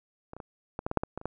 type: clicks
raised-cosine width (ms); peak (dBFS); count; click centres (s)
1; -27 / -29 / -26 / -19 / -16 / -17 / -8 / -16 / -21 / -30 / -17; 11; 0.334 / 0.366 / 0.402 / 0.791 / 0.865 / 0.914 / 0.973 / 1.035 / 1.176 / 1.214 / 1.256
effects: none